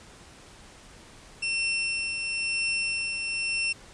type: tone with tremolo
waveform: sawtooth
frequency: 2700 Hz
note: E7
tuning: 41 cents sharp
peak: -21 dBFS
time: 1.42-3.73 s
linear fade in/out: 10 ms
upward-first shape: triangle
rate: 0.99 Hz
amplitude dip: 45%
effects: pink hiss -50 dBFS RMS until 3.93 s + resampled to 22050 Hz